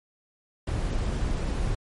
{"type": "noise", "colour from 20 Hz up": "brown", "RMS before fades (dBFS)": -27, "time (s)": [0.67, 1.75], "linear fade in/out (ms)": 5, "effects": ["MP3 48 kbps"]}